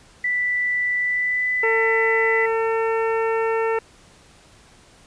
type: tone with pitch glide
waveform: sine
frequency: 1975.5 to 1997.3 Hz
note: B6 to B6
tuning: 0 to +19 cents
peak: -19 dBFS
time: 0.24-2.46 s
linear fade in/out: 5 ms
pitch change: +19 cents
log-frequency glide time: 0.98-1.49 s
type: harmonic tone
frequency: 450 Hz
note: A4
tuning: 39 cents sharp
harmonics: 1 / 2 / 3 / 4 / 5 / 6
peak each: -20 / -26 / -30 / -32 / -34 / -36 dBFS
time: 1.63-3.79 s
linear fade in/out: 5 ms
effects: pink hiss -51 dBFS RMS until 5.06 s + resampled to 22050 Hz